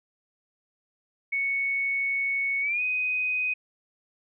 sine tone with pitch glide, 2217 to 2503 Hz, C#7 to D#7, 0 to +10 cents, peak -24 dBFS, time 1.32-3.54 s, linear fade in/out 10 ms, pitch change +210 cents, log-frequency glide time 2.61-2.82 s, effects none

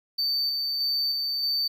triangle tone with tremolo, 4571 Hz, D8, 48 cents flat, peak -22 dBFS, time 0.18-1.68 s, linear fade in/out 10 ms, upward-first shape square, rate 1.6 Hz, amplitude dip 25%, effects 10-bit

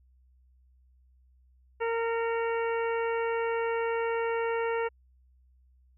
harmonic tone with a mistuned harmonic, 460.3 Hz, A#4, 22 cents flat, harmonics 1 / 2 / 3 / 4 / 5 / 6, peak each -28 / -34 / -38 / -40 / -42 / -44 dBFS, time 1.8-4.89 s, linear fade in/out 20 ms, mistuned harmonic 5, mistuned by -36 cents, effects added 63 Hz sine -59 dBFS peak until 5.97 s

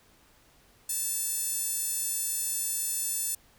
sawtooth tone with high-pass filter, 878 Hz, A5, 4 cents flat, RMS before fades -31 dBFS, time 0.89-3.35 s, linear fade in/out 5 ms, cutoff 8700 Hz, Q 2.1, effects pink hiss -61 dBFS RMS until 3.58 s

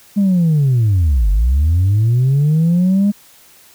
sine linear two-way sweep, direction down then up, 207.1 to 46.25 to 207.1 Hz, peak -8 dBFS, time 0.16-3.12 s, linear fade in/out 20 ms, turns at 1.3 s, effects tanh soft clip ceiling -8 dBFS + white hiss -46 dBFS RMS until 3.74 s

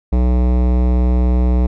sine tone with hard clipping, 61.7 Hz, B1, 1 cent flat, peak -13 dBFS, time 0.12-1.67 s, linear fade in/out 10 ms, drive 18 dB, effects none

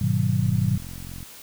sine chord, G# minor seventh, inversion none, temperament just, 103.83 / 124.59 / 155.74 / 186.89 Hz, G#2 / B2 / D#3 / F#3, 0 / +16 / +2 / +18 cents, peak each -24 / -23 / -26 / -26 dBFS, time 0.01-0.78 s, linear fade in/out 5 ms
click train, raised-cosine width 5 ms, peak -26 dBFS, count 36, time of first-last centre 0.44-1.228 s, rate 44.4 Hz
effects white hiss -44 dBFS RMS until 1.42 s

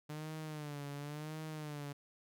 sawtooth tone with vibrato, 149.6 Hz, D3, 32 cents sharp, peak -38 dBFS, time 0.09-1.93 s, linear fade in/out 10 ms, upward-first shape sine, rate 0.94 Hz, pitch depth 83 cents each way, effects none

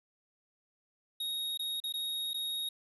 square tone with dropouts, 3754 Hz, A#7, 11 cents sharp, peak -34 dBFS, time 1.2-2.69 s, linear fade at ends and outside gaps 5 ms, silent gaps 1.575-1.593 / 1.802-1.838 / 1.925-1.938 / 2.334-2.342 s, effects resampled to 32000 Hz + 11-bit

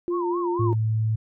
sine tone with tremolo, 349.2 Hz, F4, in tune, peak -22 dBFS, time 0.08-0.73 s, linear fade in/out 0 ms, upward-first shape triangle, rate 5.4 Hz, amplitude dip 25%
sine tone with vibrato, 1000 Hz, B5, 21 cents sharp, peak -28 dBFS, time 0.1-0.75 s, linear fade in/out 50 ms, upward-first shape sine, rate 4.3 Hz, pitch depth 180 cents each way
sine tone, 110 Hz, A2, in tune, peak -20 dBFS, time 0.59-1.16 s, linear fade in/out 10 ms
effects none

